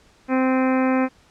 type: harmonic tone with a mistuned harmonic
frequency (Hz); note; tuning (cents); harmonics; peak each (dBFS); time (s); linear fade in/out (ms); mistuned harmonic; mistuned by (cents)
260; C4; -11; 1 / 2 / 3 / 4 / 5 / 6 / 7 / 8 / 9 / 10; -18 / -24 / -28 / -30 / -32 / -34 / -35 / -36 / -37 / -38; 0.28-1.09; 50; 10; -53
effects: pink hiss -55 dBFS RMS until 1.3 s + low-pass 7000 Hz 12 dB/octave